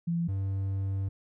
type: tone pair in turn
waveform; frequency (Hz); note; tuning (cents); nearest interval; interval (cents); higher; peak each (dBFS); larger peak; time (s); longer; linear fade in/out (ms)
sine / triangle; 169.4 / 97.14; E3 / G2; +48 / -15; minor seventh; 963; first; -26; neither; 0.07-0.28 / 0.28-1.09; second; 10
effects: none